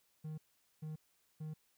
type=tone bursts; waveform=triangle; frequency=155.2 Hz; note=D#3; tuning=4 cents flat; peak=-39 dBFS; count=3; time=0.24-1.54 s; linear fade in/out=10 ms; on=140 ms; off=440 ms; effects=white hiss -75 dBFS RMS until 1.77 s